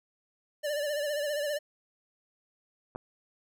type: tone with vibrato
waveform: square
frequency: 587.3 Hz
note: D5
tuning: in tune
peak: -30 dBFS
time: 0.63-1.59 s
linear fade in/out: 20 ms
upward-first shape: sine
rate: 15 Hz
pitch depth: 56 cents each way
type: clicks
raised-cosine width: 1 ms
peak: -28 / -23 dBFS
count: 2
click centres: 2.951 / 2.959 s
effects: none